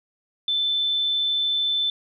sine tone, 3527 Hz, A7, 3 cents sharp, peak -20 dBFS, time 0.48-1.9 s, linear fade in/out 2 ms, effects none

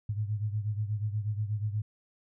sine beating tone pair, 104 / 112.3 Hz, G#2 / A2, +3 / +36 cents, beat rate 8.3 Hz, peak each -30 / -35 dBFS, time 0.09-1.82 s, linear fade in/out 5 ms, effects none

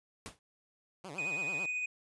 pink noise with exponential decay, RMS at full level -40 dBFS, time 0.26-0.39 s, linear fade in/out 0 ms, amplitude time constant 28 ms
10% pulse tone with vibrato, 164.81 Hz, E3, in tune, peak -35 dBFS, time 1.04-1.66 s, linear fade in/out 5 ms, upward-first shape sine, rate 9.1 Hz, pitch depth 290 cents each way
triangle tone with tremolo, 2489 Hz, D#7, in tune, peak -30 dBFS, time 1.18-1.86 s, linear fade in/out 5 ms, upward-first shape triangle, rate 14 Hz, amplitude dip 30%
effects resampled to 24000 Hz

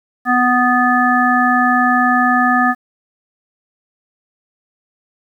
harmonic tone, 248 Hz, B3, 7 cents sharp, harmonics 1 / 3 / 5 / 7, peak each -16 / -16 / -16 / -16 dBFS, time 0.25-2.75 s, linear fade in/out 50 ms, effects 8-bit

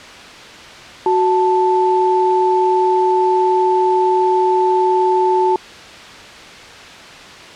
sine tone pair together, 370 / 880.7 Hz, F#4 / A5, 0 / +1 cents, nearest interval octave + minor third, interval 1501 cents, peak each -14 dBFS, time 1.06-5.56 s, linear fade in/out 2 ms, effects white hiss -35 dBFS RMS until 7.55 s + low-pass 4000 Hz 12 dB/octave

